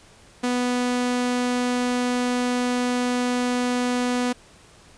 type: tone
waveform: sawtooth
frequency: 246.9 Hz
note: B3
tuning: in tune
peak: -17 dBFS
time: 0.43-4.33 s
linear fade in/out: 10 ms
effects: pink hiss -51 dBFS RMS until 4.97 s + resampled to 22050 Hz

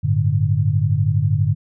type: chord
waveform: sine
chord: G suspended second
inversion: none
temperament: just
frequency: 98 / 110.25 / 147 Hz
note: G2 / A2 / D3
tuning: 0 / +4 / +2 cents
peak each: -19 dBFS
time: 0.03-1.55 s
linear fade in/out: 20 ms
effects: none

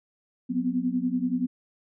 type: tone cluster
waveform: sine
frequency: 181.1 / 245.2 / 255.7 Hz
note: F#3 / B3 / C4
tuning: -37 / -12 / -40 cents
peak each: -33 / -27 / -27 dBFS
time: 0.49-1.47 s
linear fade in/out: 20 ms
effects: none

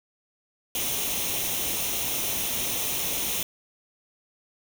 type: noise with comb filter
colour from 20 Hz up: white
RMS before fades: -28 dBFS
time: 0.75-3.43 s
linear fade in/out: 2 ms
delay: 0.32 ms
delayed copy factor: +0.6
effects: none

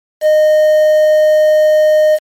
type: tone with quantisation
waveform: triangle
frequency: 615 Hz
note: D#5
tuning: 20 cents flat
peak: -4 dBFS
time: 0.21-2.19 s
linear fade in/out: 50 ms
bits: 5
effects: MP3 64 kbps

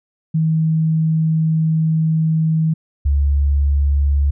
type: tone pair in turn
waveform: sine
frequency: 159.5 / 70.89 Hz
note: D#3 / C#2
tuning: +43 / +39 cents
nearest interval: octave + major second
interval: 1404 cents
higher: first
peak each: -13 / -12 dBFS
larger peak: second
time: 0.34-2.74 / 3.05-4.31 s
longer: first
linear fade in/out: 10 ms
effects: none

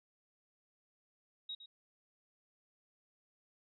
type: tone with echo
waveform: sine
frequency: 3800 Hz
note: A#7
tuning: 33 cents sharp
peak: -40 dBFS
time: 1.49-1.55 s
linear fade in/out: 5 ms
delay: 110 ms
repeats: 1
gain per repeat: -11 dB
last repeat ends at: 1.66 s
effects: none

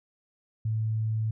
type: tone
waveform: sine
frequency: 110 Hz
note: A2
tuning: in tune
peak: -25 dBFS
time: 0.65-1.31 s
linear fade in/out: 5 ms
effects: none

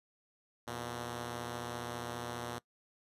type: tone pair together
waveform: 5% pulse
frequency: 84.85 / 119.9 Hz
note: F2 / A#2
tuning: -49 / +49 cents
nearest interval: tritone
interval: 598 cents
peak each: -37 / -28 dBFS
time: 0.67-2.59 s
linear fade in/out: 10 ms
effects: noise-tail reverb RT60 0.1 s tail -21 dB re dry + resampled to 32000 Hz

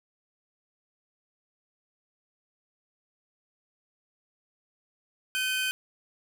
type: tone cluster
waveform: 45% pulse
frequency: 1526 / 2492 / 3104 Hz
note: G6 / D#7 / G7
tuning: -47 / +2 / -18 cents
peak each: -31 dBFS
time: 5.35-5.71 s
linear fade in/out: 0 ms
effects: none

